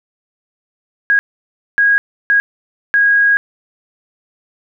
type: tone bursts at uneven times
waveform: sine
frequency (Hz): 1643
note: G#6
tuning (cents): -19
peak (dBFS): -8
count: 4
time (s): 1.1-1.19 / 1.78-1.98 / 2.3-2.4 / 2.94-3.37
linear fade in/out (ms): 0
effects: none